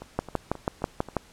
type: two click trains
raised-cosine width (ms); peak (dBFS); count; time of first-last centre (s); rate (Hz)
1; -24 / -10; 5 / 7; 0.02-1.087 / 0.19-1.167; 3.75 / 6.14
effects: pink hiss -54 dBFS RMS until 1.32 s + low-pass 10000 Hz 12 dB/octave